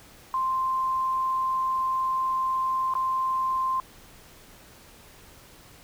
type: tone with dropouts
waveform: sine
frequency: 1046 Hz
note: C6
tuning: 1 cent flat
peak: -23 dBFS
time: 0.34-3.8 s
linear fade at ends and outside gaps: 1 ms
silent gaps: 2.938-2.952 s
effects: pink hiss -51 dBFS RMS until 5.83 s